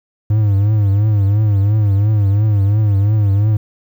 triangle tone with vibrato, 103.1 Hz, G#2, 12 cents flat, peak -8 dBFS, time 0.3-3.57 s, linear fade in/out 5 ms, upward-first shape triangle, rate 2.9 Hz, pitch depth 110 cents each way, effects 8-bit

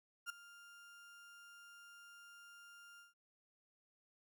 35% pulse tone with ADSR envelope, 1400 Hz, F6, 4 cents sharp, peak -37 dBFS, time 0.26-3.14 s, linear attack 38 ms, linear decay 6 ms, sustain -18 dB, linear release 150 ms, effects none

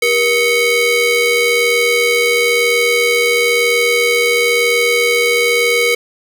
40% pulse ring-modulated tone, 873 Hz, A5, 14 cents flat, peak -7 dBFS, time 0.02-5.95 s, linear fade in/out 5 ms, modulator 1350 Hz, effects none

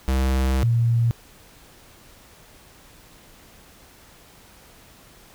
square / sine tone pair in turn, 65.6 / 116.89 Hz, C2 / A#2, +5 / +5 cents, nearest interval minor seventh, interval 1000 cents, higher second, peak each -19 / -16 dBFS, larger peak second, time 0.08-0.63 / 0.63-1.11 s, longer first, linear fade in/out 0 ms, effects pink hiss -50 dBFS RMS until 5.34 s

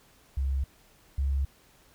sine tone pair in turn, 67.5 / 68.6 Hz, C#2 / C#2, -45 / -17 cents, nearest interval unison, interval 28 cents, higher second, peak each -25 / -24 dBFS, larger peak second, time 0.37-0.64 / 1.18-1.45 s, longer neither, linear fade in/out 5 ms, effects pink hiss -60 dBFS RMS until 1.94 s

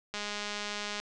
click train, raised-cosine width 0.2 ms, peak -19 dBFS, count 179, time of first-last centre 0.14-1 s, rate 207 Hz, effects resampled to 22050 Hz

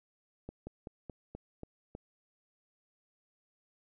slowing click train, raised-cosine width 2 ms, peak -29 dBFS, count 7, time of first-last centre 0.49-1.951 s, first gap 180 ms, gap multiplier 1.12, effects none

